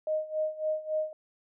sine tone with tremolo, 621 Hz, D#5, 3 cents flat, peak -25 dBFS, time 0.07-1.13 s, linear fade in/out 2 ms, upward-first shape sine, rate 3.6 Hz, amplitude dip 85%, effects none

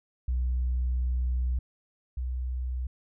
sine tone pair in turn, 62.3 / 62.88 Hz, B1 / B1, +16 / +32 cents, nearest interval unison, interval 16 cents, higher second, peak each -23 / -28 dBFS, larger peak first, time 0.28-1.59 / 2.17-2.87 s, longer first, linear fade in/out 5 ms, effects tanh soft clip ceiling -22 dBFS

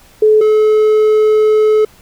sine / triangle tone pair in turn, 430.1 / 430.1 Hz, A4 / A4, -39 / -39 cents, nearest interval unison, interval 0 cents, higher neither, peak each -5 dBFS, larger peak neither, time 0.22-0.41 / 0.41-1.85 s, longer second, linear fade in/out 5 ms, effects pink hiss -45 dBFS RMS until 2.01 s

